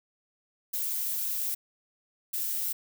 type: noise bursts at uneven times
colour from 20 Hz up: violet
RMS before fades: -31 dBFS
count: 2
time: 0.73-1.55 / 2.33-2.73 s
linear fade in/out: 10 ms
effects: none